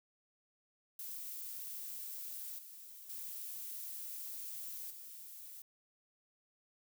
violet noise with level steps, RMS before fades -45 / -53 / -45 / -51 dBFS, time 0.99-5.62 s, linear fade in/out 2 ms, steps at 2.58 / 3.09 / 4.9 s, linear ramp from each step 10 ms, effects none

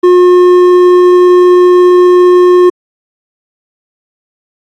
triangle tone with hard clipping, 359.1 Hz, F4, 48 cents sharp, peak -3 dBFS, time 0.03-2.7 s, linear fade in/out 10 ms, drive 10 dB, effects AAC 48 kbps

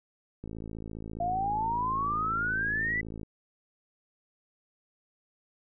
click train, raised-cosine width 3 ms, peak -27 dBFS, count 154, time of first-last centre 0.44-3.232 s, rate 54.8 Hz
sine exponential sweep, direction up, 685 to 2011 Hz, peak -27 dBFS, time 1.2-3.01 s, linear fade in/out 5 ms
effects none

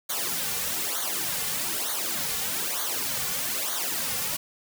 white noise with flanger, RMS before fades -29 dBFS, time 0.09-4.37 s, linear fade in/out 10 ms, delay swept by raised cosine 0.38 to 3.18 ms, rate 1.1 Hz, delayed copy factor -0.85, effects none

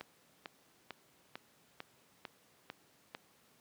click train, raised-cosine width 0.3 ms, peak -26 dBFS, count 8, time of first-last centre 0.01-3.149 s, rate 2.23 Hz, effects pink hiss -67 dBFS RMS until 3.6 s + high-pass 150 Hz 12 dB/octave

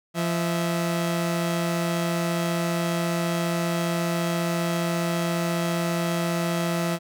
sawtooth tone pair together, 171.43 / 651 Hz, F3 / E5, -32 / -22 cents, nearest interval octave + major seventh, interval 2310 cents, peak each -20 / -26 dBFS, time 0.14-6.99 s, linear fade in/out 50 ms, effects none

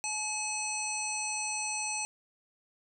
harmonic tone, 854 Hz, G#5, 48 cents sharp, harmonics 1 / 3 / 5 / 7 / 9 / 10, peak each -39 / -37 / -43 / -37 / -40 / -40 dBFS, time 0.04-2.05 s, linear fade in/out 0 ms, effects none

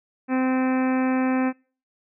harmonic tone, 258.7 Hz, C4, 19 cents flat, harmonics 1 / 2 / 3 / 4 / 5 / 6 / 7 / 8 / 9 / 10, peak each -20 / -30 / -31 / -35 / -37 / -38 / -37 / -44 / -39 / -42 dBFS, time 0.28-1.53 s, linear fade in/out 50 ms, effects noise-tail reverb RT60 0.4 s tail -25 dB re dry

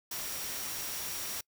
sine tone in noise, 5650 Hz, F8, 19 cents sharp, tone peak -45 dBFS, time 0.11-1.41 s, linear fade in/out 5 ms, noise white, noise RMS -38 dBFS, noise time 0.11-1.41 s, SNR -10 dB, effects noise-tail reverb RT60 0.1 s tail -26 dB re dry

